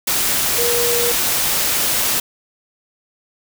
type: tone in noise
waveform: sine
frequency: 477 Hz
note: A#4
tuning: 40 cents sharp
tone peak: -19 dBFS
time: 0.58-1.12 s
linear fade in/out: 5 ms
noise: white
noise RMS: -18 dBFS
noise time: 0.07-2.2 s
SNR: -4 dB
effects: none